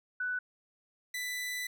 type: tone pair in turn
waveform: sine / sawtooth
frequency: 1490 / 1988.9 Hz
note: F#6 / B6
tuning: +12 / +12 cents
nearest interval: perfect fourth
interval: 500 cents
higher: second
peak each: -31 / -31 dBFS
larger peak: neither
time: 0.2-0.39 / 1.14-1.67 s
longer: second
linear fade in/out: 5 ms
effects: none